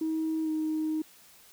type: tone with pitch glide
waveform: sine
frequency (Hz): 318.1 to 312.3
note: D#4 to D#4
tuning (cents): +38 to +7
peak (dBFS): -26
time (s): 0.01-1.02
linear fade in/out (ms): 5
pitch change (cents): -31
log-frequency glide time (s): 0.43-0.49
effects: tanh soft clip ceiling -23 dBFS + white hiss -56 dBFS RMS until 1.52 s